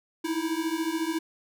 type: beating tone pair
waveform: square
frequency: 316.6 / 330.6 Hz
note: D#4 / E4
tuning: +30 / +5 cents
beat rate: 14 Hz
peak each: -31 / -30 dBFS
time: 0.24-1.19 s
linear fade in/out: 10 ms
effects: none